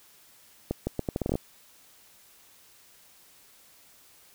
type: accelerating click train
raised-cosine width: 2 ms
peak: -14 dBFS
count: 11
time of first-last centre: 0.71-1.355 s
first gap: 160 ms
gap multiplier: 0.77
effects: white hiss -57 dBFS RMS until 4.34 s